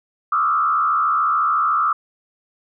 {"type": "tone with frequency modulation", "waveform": "sine", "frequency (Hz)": 1256, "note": "D#6", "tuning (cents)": 16, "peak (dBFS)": -15, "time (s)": [0.32, 1.93], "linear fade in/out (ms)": 5, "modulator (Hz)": 73.8, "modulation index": 1.3, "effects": []}